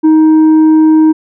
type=tone with tanh clipping; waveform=sine; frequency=313.9 Hz; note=D#4; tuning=15 cents sharp; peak=-4 dBFS; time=0.03-1.13 s; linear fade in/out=20 ms; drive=4 dB; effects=none